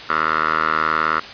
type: tone with band-pass filter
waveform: 10% pulse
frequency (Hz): 78.9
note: D#2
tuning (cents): +25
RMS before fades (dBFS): -19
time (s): 0.09-1.2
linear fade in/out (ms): 10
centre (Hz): 1400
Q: 6.3
effects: white hiss -34 dBFS RMS until 1.33 s + resampled to 11025 Hz